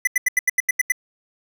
square tone bursts, 2000 Hz, B6, 21 cents sharp, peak -15 dBFS, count 9, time 0.05-0.921 s, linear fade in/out 5 ms, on 23 ms, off 83 ms, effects none

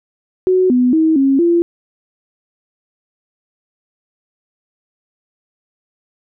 sine tone with pitch steps, 370.4 / 249.3 / 318.7 / 271.7 / 342 Hz, F#4 / B3 / D#4 / C#4 / F4, +2 / +16 / +42 / -35 / -36 cents, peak -9 dBFS, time 0.47-1.62 s, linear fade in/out 0 ms, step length 230 ms, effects none

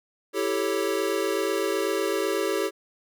square chord, A dominant seventh, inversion second, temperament equal, 329.6 / 392 / 440 / 554.4 Hz, E4 / G4 / A4 / C#5, 0 / 0 / 0 / 0 cents, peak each -32 / -28 / -30 / -32 dBFS, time 0.33-2.71 s, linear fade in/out 50 ms, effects none

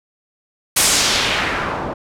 white noise with low-pass filter sweep, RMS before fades -18 dBFS, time 0.76-1.94 s, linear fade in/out 10 ms, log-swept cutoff 11000 to 680 Hz, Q 1.2, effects none

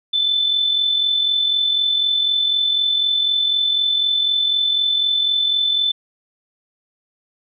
sine tone with amplitude modulation, 3520 Hz, A7, in tune, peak -13 dBFS, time 0.13-5.92 s, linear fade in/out 10 ms, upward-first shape sine, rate 44 Hz, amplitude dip 45%, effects none

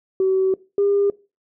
sine tone pair in turn, 379.7 / 402.3 Hz, F#4 / G4, +45 / +45 cents, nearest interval minor second, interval 100 cents, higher second, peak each -14 dBFS, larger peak neither, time 0.2-0.54 / 0.78-1.1 s, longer first, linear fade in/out 2 ms, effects noise-tail reverb RT60 0.3 s tail -21 dB re dry + tanh soft clip ceiling -10 dBFS

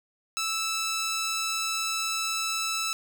10% pulse tone, 1316 Hz, E6, 3 cents flat, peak -19 dBFS, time 0.37-2.93 s, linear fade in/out 0 ms, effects none

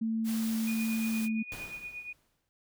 sine tone with pitch glide, 223.7 to 221.3 Hz, A3 to A3, +29 to +10 cents, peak -28 dBFS, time 0.01-1.43 s, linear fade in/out 10 ms, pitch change -19 cents, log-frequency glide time 1.12-1.21 s
white noise, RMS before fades -42 dBFS, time 0.24-1.29 s, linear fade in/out 50 ms
sine tone with tremolo, 2461 Hz, D#7, 20 cents flat, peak -36 dBFS, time 0.67-2.13 s, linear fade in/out 5 ms, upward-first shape triangle, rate 8.6 Hz, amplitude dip 75%
pink noise with exponential decay, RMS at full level -42 dBFS, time 1.52-2.49 s, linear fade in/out 0 ms, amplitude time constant 210 ms
effects none

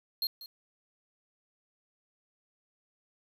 square tone with echo, 4229 Hz, C8, 18 cents sharp, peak -29 dBFS, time 0.22-0.27 s, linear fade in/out 2 ms, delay 190 ms, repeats 1, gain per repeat -15 dB, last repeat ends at 0.46 s, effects 10-bit

